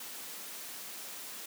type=high-pass noise; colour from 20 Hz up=white; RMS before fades=-44 dBFS; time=0-1.46 s; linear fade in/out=5 ms; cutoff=170 Hz; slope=24 dB/octave; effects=none